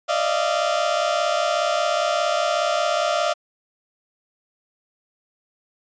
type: tone cluster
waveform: 30% pulse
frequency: 586 / 623 / 688 Hz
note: D5 / D#5 / F5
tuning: -4 / +2 / -26 cents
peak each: -23 / -21 / -20 dBFS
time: 0.08-3.34 s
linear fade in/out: 20 ms
effects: resampled to 16000 Hz